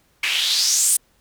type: noise with band-pass filter sweep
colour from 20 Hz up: white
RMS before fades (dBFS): -19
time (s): 0.23-0.97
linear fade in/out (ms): 5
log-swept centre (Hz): 2300 to 9600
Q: 3.8
effects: pink hiss -61 dBFS RMS until 1.2 s